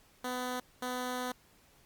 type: tone bursts at uneven times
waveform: 10% pulse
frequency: 250.6 Hz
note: B3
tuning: 25 cents sharp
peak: -26 dBFS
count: 2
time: 0.24-0.6 / 0.82-1.32 s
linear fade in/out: 5 ms
effects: pink hiss -64 dBFS RMS until 1.85 s + Opus 48 kbps